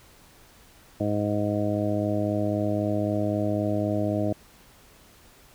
harmonic tone, 103.83 Hz, G#2, in tune, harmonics 1 / 2 / 3 / 4 / 5 / 6 / 7, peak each -29 / -30 / -28 / -37 / -34 / -29 / -39 dBFS, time 1-4.33 s, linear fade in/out 5 ms, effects pink hiss -54 dBFS RMS until 5.54 s

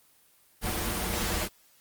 pink noise with comb filter, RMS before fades -30 dBFS, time 0.61-1.49 s, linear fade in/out 50 ms, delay 7.4 ms, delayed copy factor -0.8, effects white hiss -62 dBFS RMS until 1.8 s + Opus 24 kbps

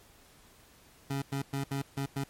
25% pulse tone bursts at uneven times, 138.2 Hz, C#3, 5 cents flat, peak -27 dBFS, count 6, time 1.1-1.22 / 1.32-1.42 / 1.53-1.64 / 1.71-1.82 / 1.97-2.06 / 2.16-2.24 s, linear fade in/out 5 ms, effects pink hiss -59 dBFS RMS until 2.29 s + MP3 64 kbps

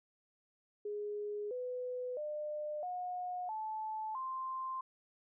sine tone with pitch steps, 415.3 / 499.6 / 601.1 / 723.1 / 869.9 / 1046.5 Hz, G#4 / B4 / D5 / F#5 / A5 / C6, 0 / +20 / +40 / -40 / -20 / 0 cents, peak -37 dBFS, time 0.85-4.81 s, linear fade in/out 5 ms, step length 660 ms, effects none

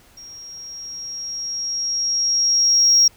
sine tone with level ramp, 5600 Hz, F8, 4 cents sharp, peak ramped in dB -37 to -8 dBFS, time 0.17-3.08 s, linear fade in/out 5 ms, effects tanh soft clip ceiling -7 dBFS + pink hiss -52 dBFS RMS until 3.16 s

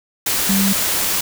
sine tone in noise, 195.9 Hz, G3, 1 cent flat, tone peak -15 dBFS, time 0.49-0.73 s, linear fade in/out 5 ms, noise white, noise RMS -19 dBFS, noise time 0.26-1.21 s, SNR +1 dB, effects none

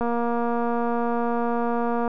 click train, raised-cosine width 1 ms, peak -13 dBFS, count 489, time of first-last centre 0.01-2.078 s, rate 236 Hz, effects none

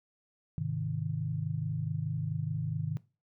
sine chord, Ab major, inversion none, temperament equal, 103.83 / 130.81 / 155.56 Hz, Ab2 / C3 / Eb3, 0 / 0 / 0 cents, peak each -37 / -36 / -33 dBFS, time 0.58-2.97 s, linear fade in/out 0 ms, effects noise-tail reverb RT60 0.3 s tail -20 dB re dry

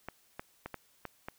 clicks, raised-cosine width 0.5 ms, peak -24 dBFS, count 6, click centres 0.086 / 0.395 / 0.66 / 0.743 / 1.053 / 1.285 s, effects white hiss -67 dBFS RMS until 1.38 s

